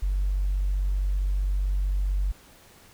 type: tone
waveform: sine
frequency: 47.71 Hz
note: G1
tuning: 46 cents flat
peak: -21 dBFS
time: 0.02-2.32 s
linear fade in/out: 10 ms
effects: tanh soft clip ceiling -18 dBFS + pink hiss -53 dBFS RMS until 2.93 s